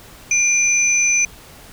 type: tone pair together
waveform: sine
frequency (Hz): 2382 / 6044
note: D7 / F#8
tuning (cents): +24 / +36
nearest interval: octave + major third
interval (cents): 1612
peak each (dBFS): -16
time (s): 0.31-1.25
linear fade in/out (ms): 2
effects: pink hiss -42 dBFS RMS until 1.72 s